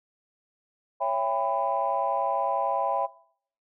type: chord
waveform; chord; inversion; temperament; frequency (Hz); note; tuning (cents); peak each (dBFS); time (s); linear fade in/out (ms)
sine; C# half-diminished seventh; none; just; 554.4 / 665.2 / 798.3 / 997.9; C#5 / E5 / G5 / B5; 0 / +16 / +31 / +18; -30 / -29 / -28 / -29; 1-3.07; 20
effects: noise-tail reverb RT60 0.6 s tail -21 dB re dry + tanh soft clip ceiling -14 dBFS